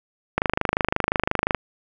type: click train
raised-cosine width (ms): 0.5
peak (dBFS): -4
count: 31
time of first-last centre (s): 0.38-1.547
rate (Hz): 25.7
effects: none